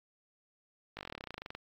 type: slowing click train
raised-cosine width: 0.3 ms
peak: -25 dBFS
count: 20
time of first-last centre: 0.97-1.55 s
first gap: 19 ms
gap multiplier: 1.05
effects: AAC 48 kbps